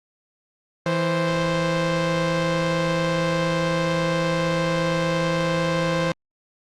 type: tone pair together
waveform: sawtooth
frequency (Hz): 164.83 / 523.3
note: E3 / C5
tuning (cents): 0 / 0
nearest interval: octave + minor sixth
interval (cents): 2000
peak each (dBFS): -19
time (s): 0.86-6.12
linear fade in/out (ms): 2
effects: low-pass 5000 Hz 12 dB/octave + Opus 32 kbps